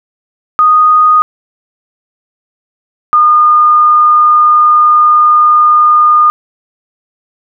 sine tone pair in turn, 1239 / 1218.4 Hz, D#6 / D#6, -8 / -37 cents, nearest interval unison, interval 29 cents, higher first, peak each -3 dBFS, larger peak neither, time 0.59-1.22 / 3.13-6.3 s, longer second, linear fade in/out 0 ms, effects none

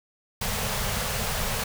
pink band-stop noise, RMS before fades -28 dBFS, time 0.41-1.64 s, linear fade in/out 5 ms, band 230 to 400 Hz, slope 96 dB/octave, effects none

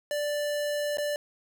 square tone with dropouts, 587.3 Hz, D5, in tune, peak -28 dBFS, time 0.11-1.16 s, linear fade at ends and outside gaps 1 ms, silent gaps 0.972-0.983 s, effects none

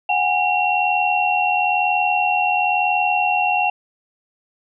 sine tone cluster, 734 / 815 / 2734 Hz, F#5 / G#5 / F7, -14 / -33 / -37 cents, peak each -20 dBFS, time 0.09-3.7 s, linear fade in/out 5 ms, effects none

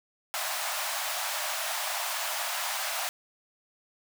pink high-pass noise, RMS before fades -32 dBFS, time 0.34-3.09 s, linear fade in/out 0 ms, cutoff 600 Hz, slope 96 dB/octave, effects none

